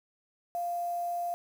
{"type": "tone with quantisation", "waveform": "sine", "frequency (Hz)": 697, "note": "F5", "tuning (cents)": -4, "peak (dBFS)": -30, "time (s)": [0.55, 1.34], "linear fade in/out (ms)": 0, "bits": 8, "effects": []}